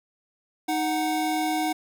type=tone pair together; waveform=square; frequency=311.1 / 740 Hz; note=D#4 / F#5; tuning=0 / 0 cents; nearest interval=octave + minor third; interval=1500 cents; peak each=-27 / -27 dBFS; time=0.68-1.73 s; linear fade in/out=10 ms; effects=none